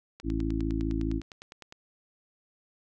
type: click train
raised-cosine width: 0.2 ms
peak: -27 dBFS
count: 16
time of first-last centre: 0.2-1.724 s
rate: 9.84 Hz
type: harmonic tone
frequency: 54.8 Hz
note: A1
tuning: 6 cents flat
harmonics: 1 / 2 / 3 / 4 / 5 / 6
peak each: -31 / -36 / -39 / -41 / -32 / -33 dBFS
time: 0.23-1.22 s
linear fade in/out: 50 ms
effects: none